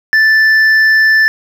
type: tone with hard clipping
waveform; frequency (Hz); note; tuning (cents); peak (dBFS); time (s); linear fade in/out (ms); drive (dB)
sine; 1760; A6; 0; -7; 0.13-1.28; 0; 4
effects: none